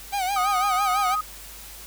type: tone with vibrato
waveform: 45% pulse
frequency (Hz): 768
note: G5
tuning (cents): -36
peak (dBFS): -23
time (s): 0.12-1.16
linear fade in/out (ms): 20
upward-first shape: sine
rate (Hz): 6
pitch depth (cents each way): 100
type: tone with pitch glide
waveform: sine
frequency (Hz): 1244.5 to 1251.7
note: D#6 to D#6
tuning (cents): 0 to +10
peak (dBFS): -22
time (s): 0.36-1.21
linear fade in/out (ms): 5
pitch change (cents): +10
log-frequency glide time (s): 0.59-0.87
effects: added 50 Hz sine -46 dBFS peak until 1.86 s + white hiss -42 dBFS RMS until 1.86 s